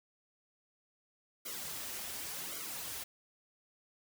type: noise with flanger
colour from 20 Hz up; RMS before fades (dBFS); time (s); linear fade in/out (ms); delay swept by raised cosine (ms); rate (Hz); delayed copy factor
white; -42; 1.45-3.04; 10; 1.1 to 6.8; 0.9; -0.95
effects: none